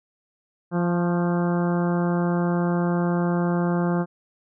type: harmonic tone with a mistuned harmonic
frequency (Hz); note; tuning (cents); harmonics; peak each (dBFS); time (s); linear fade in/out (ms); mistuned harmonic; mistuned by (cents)
174; F3; -6; 1 / 2 / 3 / 4 / 5 / 6 / 7 / 8 / 9; -21 / -27 / -31 / -33 / -35 / -37 / -38 / -39 / -40; 0.71-4.06; 50; 6; +39
effects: none